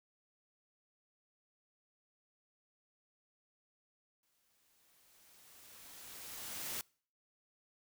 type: noise with exponential growth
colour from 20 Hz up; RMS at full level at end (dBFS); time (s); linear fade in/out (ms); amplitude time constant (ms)
white; -40; 4.23-6.81; 1; 560
effects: noise-tail reverb RT60 0.5 s tail -26 dB re dry